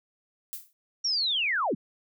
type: noise with exponential decay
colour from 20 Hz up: violet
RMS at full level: -33 dBFS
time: 0.53-0.73 s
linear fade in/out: 0 ms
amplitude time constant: 43 ms
type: linear sweep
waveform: sine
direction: down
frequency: 5700 to 138.59 Hz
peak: -24 dBFS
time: 1.04-1.75 s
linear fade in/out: 10 ms
effects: none